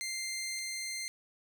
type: tone pair in turn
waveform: 15% pulse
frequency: 2093 / 2093 Hz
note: C7 / C7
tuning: 0 / 0 cents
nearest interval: unison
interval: 0 cents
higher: neither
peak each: -29 / -30 dBFS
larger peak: first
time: 0.01-0.59 / 0.59-1.08 s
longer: first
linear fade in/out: 0 ms
effects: none